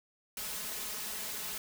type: noise with comb filter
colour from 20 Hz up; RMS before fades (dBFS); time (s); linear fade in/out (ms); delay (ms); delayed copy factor
white; -39; 0.37-1.58; 2; 4.7; +0.85
effects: none